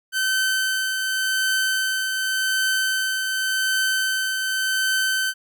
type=tone with tremolo; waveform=sawtooth; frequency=1536 Hz; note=G6; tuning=36 cents flat; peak=-15 dBFS; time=0.12-5.34 s; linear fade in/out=50 ms; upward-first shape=triangle; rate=0.88 Hz; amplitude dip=40%; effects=none